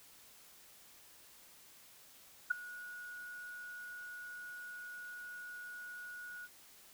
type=tone with ADSR envelope; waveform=sine; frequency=1457 Hz; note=F#6; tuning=27 cents flat; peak=-25 dBFS; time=2.5-6.48 s; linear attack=12 ms; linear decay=8 ms; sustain=-20 dB; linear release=38 ms; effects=white hiss -60 dBFS RMS until 6.93 s